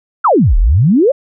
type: exponential two-way sweep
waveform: sine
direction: down then up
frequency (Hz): 1464 to 34.37 to 593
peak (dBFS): -6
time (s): 0.24-1.12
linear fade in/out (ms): 10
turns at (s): 0.57
effects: none